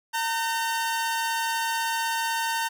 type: tone pair together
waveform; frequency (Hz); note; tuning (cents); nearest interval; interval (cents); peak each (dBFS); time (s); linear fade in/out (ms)
sawtooth; 913 / 1527; A#5 / G6; -36 / -46; major sixth; 890; -22 / -28; 0.13-2.69; 20
effects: none